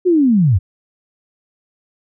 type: linear sweep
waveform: sine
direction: down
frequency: 375.6 to 79.5 Hz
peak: -9 dBFS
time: 0.05-0.59 s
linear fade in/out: 20 ms
effects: none